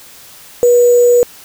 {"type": "tone with sample-and-hold", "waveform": "sine", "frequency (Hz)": 484.1, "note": "B4", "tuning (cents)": -35, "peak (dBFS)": -5, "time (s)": [0.63, 1.23], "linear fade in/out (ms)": 0, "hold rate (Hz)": 7350, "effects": ["white hiss -38 dBFS RMS until 1.44 s"]}